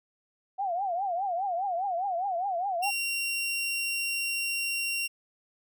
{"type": "tone with vibrato", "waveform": "sine", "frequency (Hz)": 740, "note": "F#5", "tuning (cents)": 0, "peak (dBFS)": -27, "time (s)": [0.58, 2.91], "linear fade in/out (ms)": 20, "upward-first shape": "triangle", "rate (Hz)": 4.9, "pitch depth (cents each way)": 190}
{"type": "tone", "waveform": "sawtooth", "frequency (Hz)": 2754, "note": "F7", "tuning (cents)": -25, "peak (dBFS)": -25, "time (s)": [2.82, 5.08], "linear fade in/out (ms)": 20}
{"effects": []}